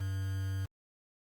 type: tone with quantisation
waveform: triangle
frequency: 96.3 Hz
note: G2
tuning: 30 cents flat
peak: -30 dBFS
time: 0-0.66 s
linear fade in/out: 10 ms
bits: 8
effects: Opus 48 kbps